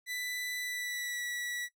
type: tone with pitch glide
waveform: sawtooth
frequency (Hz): 1987 to 1945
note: B6 to B6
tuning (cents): +10 to -27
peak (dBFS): -32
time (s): 0.06-1.69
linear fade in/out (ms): 50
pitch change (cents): -37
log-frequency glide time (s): 0.58-1.24
effects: noise-tail reverb RT60 0.1 s tail -17 dB re dry